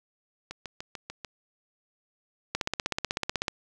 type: two click trains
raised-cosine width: 0.2 ms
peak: -20 / -10 dBFS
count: 6 / 16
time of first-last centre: 0.51-1.247 / 2.55-3.482 s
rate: 6.78 / 16.1 Hz
effects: none